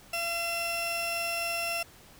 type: tone pair together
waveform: sawtooth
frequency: 680.9 / 2700 Hz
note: F5 / E7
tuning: -44 / +41 cents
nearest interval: 2 octaves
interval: 2385 cents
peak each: -30 / -28 dBFS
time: 0.13-1.83 s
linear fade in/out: 5 ms
effects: pink hiss -54 dBFS RMS until 2.19 s